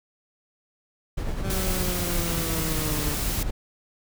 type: noise with tremolo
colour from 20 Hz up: brown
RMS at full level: -27 dBFS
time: 1.17-3.51 s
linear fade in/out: 10 ms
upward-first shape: sine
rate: 10 Hz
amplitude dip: 35%
type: exponential sweep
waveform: 20% pulse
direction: down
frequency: 194.5 to 146.9 Hz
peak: -25 dBFS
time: 1.43-3.16 s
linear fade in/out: 20 ms
type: noise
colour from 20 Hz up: white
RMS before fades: -31 dBFS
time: 1.5-3.43 s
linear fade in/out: 2 ms
effects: none